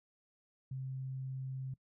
sine tone, 131.9 Hz, C3, 14 cents sharp, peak -38 dBFS, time 0.71-1.74 s, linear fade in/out 5 ms, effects noise-tail reverb RT60 0.1 s tail -21 dB re dry

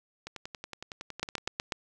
two click trains, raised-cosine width 0.2 ms, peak -13 / -22 dBFS, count 5 / 14, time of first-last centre 1.23-1.722 / 0.27-1.474 s, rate 8.13 / 10.8 Hz, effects none

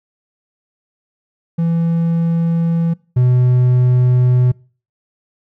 triangle tone pair in turn, 167 / 125.11 Hz, E3 / B2, +23 / +23 cents, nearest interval perfect fourth, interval 500 cents, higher first, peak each -11 / -7 dBFS, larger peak second, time 1.58-2.94 / 3.16-4.52 s, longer neither, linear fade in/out 10 ms, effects noise-tail reverb RT60 0.4 s tail -24 dB re dry

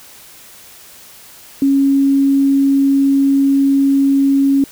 sine tone, 275.4 Hz, C#4, 11 cents flat, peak -9 dBFS, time 1.62-4.64 s, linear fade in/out 2 ms, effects white hiss -40 dBFS RMS until 4.71 s

